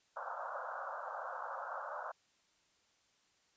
white band-pass noise, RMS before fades -43 dBFS, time 0.16-2.12 s, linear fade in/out 10 ms, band 520 to 1500 Hz, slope 96 dB/octave, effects white hiss -73 dBFS RMS until 3.56 s + resampled to 16000 Hz

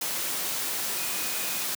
sine tone in noise, 2489 Hz, D#7, in tune, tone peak -41 dBFS, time 0.97-1.64 s, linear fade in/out 5 ms, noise white, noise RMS -30 dBFS, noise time 0.01-1.75 s, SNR -14 dB, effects high-pass 150 Hz 12 dB/octave

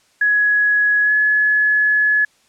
sine tone with pitch glide, 1678 to 1702.4 Hz, G#6 to G#6, +17 to +42 cents, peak -12 dBFS, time 0.21-2.25 s, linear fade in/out 5 ms, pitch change +25 cents, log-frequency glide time 1.03-1.12 s, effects white hiss -57 dBFS RMS until 2.48 s + low-pass 8000 Hz 12 dB/octave

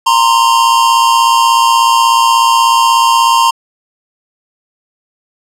square tone pair together, 929 / 1045.5 Hz, A#5 / C6, -6 / -2 cents, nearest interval major second, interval 204 cents, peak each -10 dBFS, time 0.06-3.51 s, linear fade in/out 10 ms, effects low-pass 10000 Hz 12 dB/octave

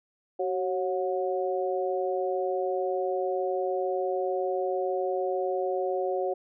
sine tone cluster, 376.7 / 548 / 726 Hz, F#4 / C#5 / F#5, +31 / -20 / -33 cents, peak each -29 / -30 / -32 dBFS, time 0.39-6.34 s, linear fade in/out 10 ms, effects none

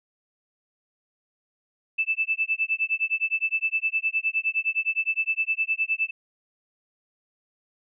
sine tone with tremolo, 2637 Hz, E7, in tune, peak -19 dBFS, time 1.98-6.11 s, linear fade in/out 10 ms, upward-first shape sine, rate 9.7 Hz, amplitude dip 100%, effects none

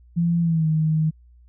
sine tone with pitch glide, 170 to 156.79 Hz, F3 to D#3, -46 to +14 cents, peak -17 dBFS, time 0.16-1.11 s, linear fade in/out 20 ms, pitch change -140 cents, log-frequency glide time 0.41-0.67 s, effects added 60 Hz sine -48 dBFS peak until 1.48 s

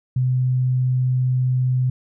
sine tone, 127.5 Hz, C3, 44 cents flat, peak -16 dBFS, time 0.16-1.9 s, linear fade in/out 5 ms, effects none

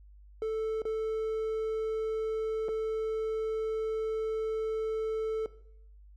triangle tone with dropouts, 440 Hz, A4, in tune, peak -27 dBFS, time 0.42-5.46 s, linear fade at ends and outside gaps 1 ms, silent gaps 0.819-0.853 / 2.684-2.689 s, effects noise-tail reverb RT60 0.7 s tail -17 dB re dry + added 50 Hz sine -51 dBFS peak until 6.16 s

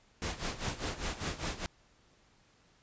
pink noise with tremolo, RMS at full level -34 dBFS, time 0.22-1.66 s, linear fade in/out 0 ms, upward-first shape sine, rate 5 Hz, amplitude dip 80%, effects pink hiss -66 dBFS RMS until 2.82 s + resampled to 16000 Hz

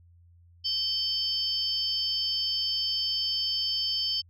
sine tone cluster, 3107 / 4591 / 5210 Hz, G7 / D8 / E8, -16 / -40 / -21 cents, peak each -30 dBFS, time 0.64-4.22 s, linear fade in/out 20 ms, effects tanh soft clip ceiling -17 dBFS + added 86 Hz sine -54 dBFS peak until 4.29 s

